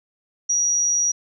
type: tone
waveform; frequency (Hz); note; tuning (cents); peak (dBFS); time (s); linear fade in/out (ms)
sine; 5770; F#8; -44; -17; 0.49-1.12; 10
effects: none